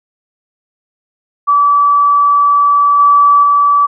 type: tone with level steps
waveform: sine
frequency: 1152 Hz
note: D6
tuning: 34 cents flat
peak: -6 / -4 / -6 dBFS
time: 1.47-3.87 s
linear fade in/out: 20 ms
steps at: 2.99 / 3.43 s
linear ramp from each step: 5 ms
effects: none